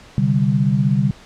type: chord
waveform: sine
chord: C suspended second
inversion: none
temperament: equal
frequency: 130.81 / 146.83 / 196 Hz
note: C3 / D3 / G3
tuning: 0 / 0 / 0 cents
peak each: -18 dBFS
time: 0.18-1.11 s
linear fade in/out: 0 ms
effects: pink hiss -44 dBFS RMS until 1.25 s + low-pass 6000 Hz 12 dB/octave